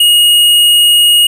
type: tone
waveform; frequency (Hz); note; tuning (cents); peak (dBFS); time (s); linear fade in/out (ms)
square; 2876; F#7; -50; -5; 0-1.27; 5
effects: none